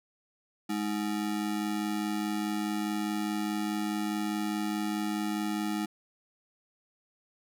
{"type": "ring-modulated tone", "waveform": "square", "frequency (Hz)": 261.6, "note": "C4", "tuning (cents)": 0, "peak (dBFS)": -27, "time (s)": [0.69, 5.86], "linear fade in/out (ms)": 10, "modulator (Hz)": 52.4, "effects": []}